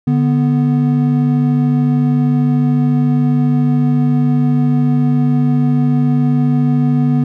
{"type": "tone pair together", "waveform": "triangle", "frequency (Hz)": [146.5, 246.4], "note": ["D3", "B3"], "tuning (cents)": [-4, -4], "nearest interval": "major sixth", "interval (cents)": 900, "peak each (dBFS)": -11, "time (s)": [0.07, 7.24], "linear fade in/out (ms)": 5, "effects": []}